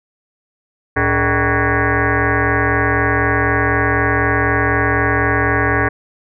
sine tone with frequency modulation, 770 Hz, G5, 31 cents flat, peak -12 dBFS, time 0.96-5.89 s, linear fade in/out 10 ms, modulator 176 Hz, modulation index 6.5, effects none

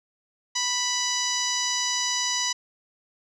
10% pulse tone with low-pass filter, 987 Hz, B5, 1 cent flat, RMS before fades -26 dBFS, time 0.55-2.53 s, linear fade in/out 10 ms, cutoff 6200 Hz, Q 3.4, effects none

